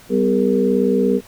sine tone cluster, 195.8 / 253.3 / 407.9 / 468.2 Hz, G3 / B3 / G#4 / A#4, -2 / +44 / -31 / +8 cents, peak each -19 dBFS, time 0.09-1.21 s, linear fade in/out 50 ms, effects pink hiss -45 dBFS RMS until 1.27 s

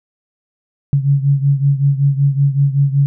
sine beating tone pair, 138.59 / 143.89 Hz, C#3 / D3, 0 / -35 cents, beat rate 5.3 Hz, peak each -12 / -16 dBFS, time 0.93-3.06 s, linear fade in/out 0 ms, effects none

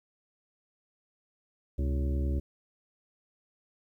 harmonic tone with a mistuned harmonic, 69.9 Hz, C#2, 15 cents sharp, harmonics 1 / 2 / 3 / 4 / 5 / 6 / 8, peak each -27 / -38 / -40 / -40 / -41 / -48 / -47 dBFS, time 1.78-2.4 s, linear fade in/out 10 ms, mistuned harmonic 2, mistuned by -130 cents, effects 11-bit

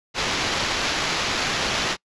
white noise with sample-and-hold, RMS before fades -24 dBFS, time 0.14-1.97 s, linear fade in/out 50 ms, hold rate 8820 Hz, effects noise-tail reverb RT60 0.1 s tail -26 dB re dry + resampled to 22050 Hz

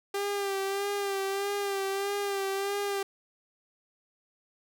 sawtooth tone with vibrato, 396.9 Hz, G4, 22 cents sharp, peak -25 dBFS, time 0.14-3.03 s, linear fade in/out 5 ms, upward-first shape sine, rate 1.6 Hz, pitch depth 37 cents each way, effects none

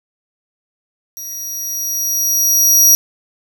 sawtooth tone with level ramp, 5750 Hz, F8, 50 cents sharp, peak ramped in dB -24 to -3 dBFS, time 1.17-2.95 s, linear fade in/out 0 ms, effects 7-bit

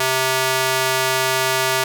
square tone with high-pass filter, 130.81 Hz, C3, in tune, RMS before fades -19 dBFS, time 0-1.84 s, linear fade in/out 5 ms, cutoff 620 Hz, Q 0.51, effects none

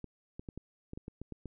clicks, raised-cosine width 3 ms, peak -29 dBFS, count 10, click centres 0.043 / 0.395 / 0.488 / 0.576 / 0.934 / 0.975 / 1.081 / 1.216 / 1.323 / 1.457 s, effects none

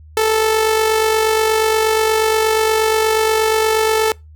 sawtooth tone with amplitude modulation, 439.1 Hz, A4, 4 cents flat, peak -7 dBFS, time 0.17-4.12 s, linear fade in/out 2 ms, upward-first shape sine, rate 48.4 Hz, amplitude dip 40%, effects noise-tail reverb RT60 0.2 s tail -23 dB re dry + added 77 Hz sine -38 dBFS peak until 4.35 s

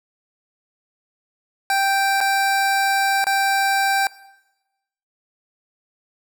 25% pulse tone with dropouts, 784 Hz, G5, in tune, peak -13 dBFS, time 1.7-4.07 s, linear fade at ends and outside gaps 1 ms, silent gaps 2.205-2.211 / 3.242-3.268 s, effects noise-tail reverb RT60 1.0 s tail -20 dB re dry

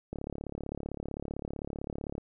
click train, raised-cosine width 2 ms, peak -23 dBFS, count 74, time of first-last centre 0.13-2.181 s, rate 35.6 Hz, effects none

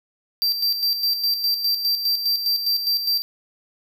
square tone with tremolo, 4699 Hz, D8, in tune, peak -18 dBFS, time 0.42-3.22 s, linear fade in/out 0 ms, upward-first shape square, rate 4.9 Hz, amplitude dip 55%, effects none

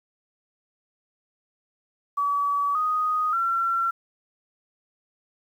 sine tone with pitch steps, 1142 / 1245.4 / 1358.1 Hz, D6 / D#6 / F6, -49 / +1 / -49 cents, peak -21 dBFS, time 2.17-3.91 s, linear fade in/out 10 ms, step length 580 ms, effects 9-bit

